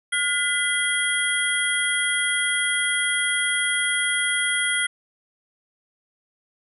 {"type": "tone cluster", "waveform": "sine", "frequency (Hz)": [1438, 2007, 3259, 9780], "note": ["F#6", "B6", "G#7", "D#9"], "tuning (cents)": [-50, 27, -33, -31], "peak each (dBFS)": [-25, -24, -27, -28], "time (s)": [0.12, 4.87], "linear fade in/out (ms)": 10, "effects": []}